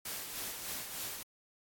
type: noise with tremolo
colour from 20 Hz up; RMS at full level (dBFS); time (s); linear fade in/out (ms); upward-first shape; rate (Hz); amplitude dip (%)
white; -39; 0.05-1.23; 5; sine; 3.3; 45
effects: AAC 64 kbps